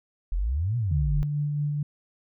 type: exponential two-way sweep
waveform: sine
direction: up then down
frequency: 38.89 to 125 to 38.89 Hz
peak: -23 dBFS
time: 0.32-1.23 s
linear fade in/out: 0 ms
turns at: 0.77 s
type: tone with tremolo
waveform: sine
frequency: 146.83 Hz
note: D3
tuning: in tune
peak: -23 dBFS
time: 0.91-1.83 s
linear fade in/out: 5 ms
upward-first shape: sine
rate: 4.5 Hz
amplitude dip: 25%
effects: none